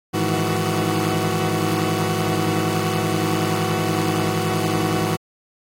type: tone cluster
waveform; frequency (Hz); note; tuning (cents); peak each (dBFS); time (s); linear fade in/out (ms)
20% pulse; 105.5 / 157.6 / 168.2 / 373.8; G#2 / D#3 / E3 / F#4; +28 / +23 / +35 / +18; -20; 0.13-5.17; 20
effects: AAC 48 kbps